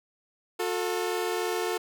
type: tone pair together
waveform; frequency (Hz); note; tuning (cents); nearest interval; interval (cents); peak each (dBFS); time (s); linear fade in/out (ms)
sawtooth; 360 / 443.2; F#4 / A4; -47 / +13; major third; 360; -26; 0.59-1.78; 10
effects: none